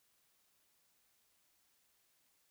silence, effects white hiss -75 dBFS RMS until 2.5 s

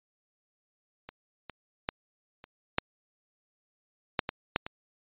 clicks, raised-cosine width 0.3 ms, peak -25 / -24 / -12 / -30 / -8 / -8 / -15 / -8 / -21 dBFS, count 9, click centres 1.09 / 1.497 / 1.889 / 2.441 / 2.784 / 4.192 / 4.291 / 4.561 / 4.665 s, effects resampled to 8000 Hz

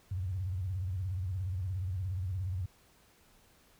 sine tone with vibrato, 92.5 Hz, F#2, in tune, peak -32 dBFS, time 0.11-2.66 s, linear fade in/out 5 ms, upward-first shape square, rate 17 Hz, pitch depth 120 cents each way, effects pink hiss -64 dBFS RMS until 3.79 s

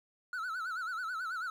triangle tone with vibrato, 1396.9 Hz, F6, in tune, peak -33 dBFS, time 0.33-1.5 s, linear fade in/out 2 ms, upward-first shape sine, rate 9.2 Hz, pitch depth 140 cents each way, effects 11-bit

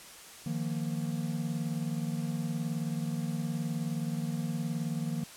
triangle chord, Eb suspended second, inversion none, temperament equal, 155.56 / 174.61 / 233.1 Hz, Eb3 / F3 / Bb3, 0 / 0 / 0 cents, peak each -32 / -34 / -34 dBFS, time 0.46-5.24 s, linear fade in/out 5 ms, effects white hiss -49 dBFS RMS until 5.36 s + low-pass 11000 Hz 12 dB/octave

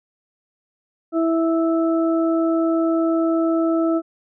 harmonic tone, 328.5 Hz, E4, 6 cents flat, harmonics 1 / 2 / 4, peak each -17 / -23 / -29 dBFS, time 1.12-4.02 s, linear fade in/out 50 ms, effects none

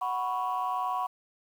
sine chord, F# suspended fourth, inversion none, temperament equal, 740 / 987.8 / 1108.7 Hz, F#5 / B5 / C#6, 0 / 0 / 0 cents, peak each -31 dBFS, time 0.01-1.07 s, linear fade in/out 10 ms, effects tanh soft clip ceiling -22 dBFS + 9-bit

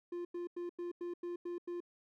triangle tone bursts, 349.3 Hz, F4, in tune, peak -36 dBFS, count 8, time 0.12-1.804 s, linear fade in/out 5 ms, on 130 ms, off 92 ms, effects none

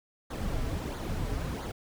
brown noise with flanger, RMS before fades -33 dBFS, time 0.3-1.72 s, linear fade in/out 10 ms, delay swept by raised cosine 0.36 to 5.76 ms, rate 1.5 Hz, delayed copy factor -0.65, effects none

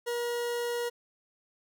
40% pulse tone, 477.6 Hz, A#4, 42 cents sharp, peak -29 dBFS, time 0.06-0.9 s, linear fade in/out 20 ms, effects none

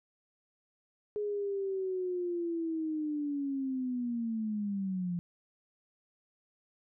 sine linear sweep, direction down, 420 to 171.8 Hz, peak -31 dBFS, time 1.16-5.19 s, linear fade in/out 0 ms, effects none

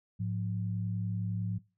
sine tone pair together, 107.04 / 177.8 Hz, A2 / F3, -47 / +31 cents, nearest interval major sixth, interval 878 cents, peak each -32 / -35 dBFS, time 0.19-1.59 s, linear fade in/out 20 ms, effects noise-tail reverb RT60 0.3 s tail -21 dB re dry

